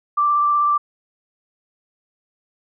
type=tone with vibrato; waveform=sine; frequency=1174.7 Hz; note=D6; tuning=in tune; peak=-14 dBFS; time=0.17-0.78 s; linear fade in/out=10 ms; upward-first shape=triangle; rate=16 Hz; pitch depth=14 cents each way; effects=none